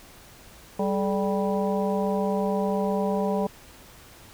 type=harmonic tone with a mistuned harmonic; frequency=196 Hz; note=G3; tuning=in tune; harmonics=1 / 2 / 3 / 4 / 5; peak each=-26 / -28 / -29 / -32 / -34 dBFS; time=0.79-3.47 s; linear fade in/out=5 ms; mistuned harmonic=2; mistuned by=+150 cents; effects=pink hiss -49 dBFS RMS until 4.33 s